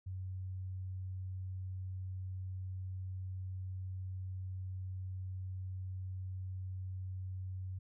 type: tone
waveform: sine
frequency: 93.4 Hz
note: F#2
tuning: 17 cents sharp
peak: -39 dBFS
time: 0.06-7.79 s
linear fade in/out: 10 ms
effects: none